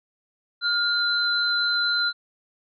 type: tone pair together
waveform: sine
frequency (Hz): 1413 / 4052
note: F6 / B7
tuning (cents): +20 / +44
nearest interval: octave + tritone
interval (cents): 1824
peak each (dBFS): -23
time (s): 0.61-2.13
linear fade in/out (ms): 50
effects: none